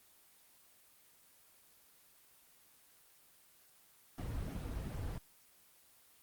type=noise with flanger; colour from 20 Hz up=brown; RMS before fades=-41 dBFS; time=4.18-5.18 s; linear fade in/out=2 ms; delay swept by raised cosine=1.9 to 5.5 ms; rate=2.9 Hz; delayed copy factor=-0.6; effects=white hiss -65 dBFS RMS until 6.22 s + Opus 24 kbps